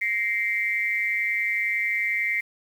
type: tone with amplitude modulation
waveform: sine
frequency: 2093 Hz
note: C7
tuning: in tune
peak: -18 dBFS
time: 0.01-2.41 s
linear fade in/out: 10 ms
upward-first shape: sine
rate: 211 Hz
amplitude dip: 95%
effects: 8-bit